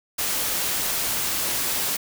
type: noise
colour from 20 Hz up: white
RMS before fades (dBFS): -25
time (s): 0.18-1.97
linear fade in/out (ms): 10
effects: none